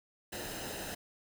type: noise with comb filter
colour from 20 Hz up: pink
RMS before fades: -41 dBFS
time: 0.32-0.95 s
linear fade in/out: 10 ms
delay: 0.88 ms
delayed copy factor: -0.6
effects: none